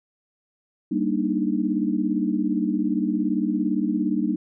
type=chord; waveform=sine; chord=Eb major seventh; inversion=first; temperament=equal; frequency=196 / 233.1 / 293.7 / 311.1 Hz; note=G3 / Bb3 / D4 / Eb4; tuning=0 / 0 / 0 / 0 cents; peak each=-26 dBFS; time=0.91-4.36 s; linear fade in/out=10 ms; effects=none